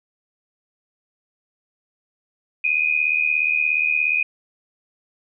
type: tone pair together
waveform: sine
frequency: 2439 / 2516 Hz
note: D#7 / D#7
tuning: -35 / +19 cents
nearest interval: minor second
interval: 54 cents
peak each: -20 dBFS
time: 2.64-4.23 s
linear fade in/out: 5 ms
effects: none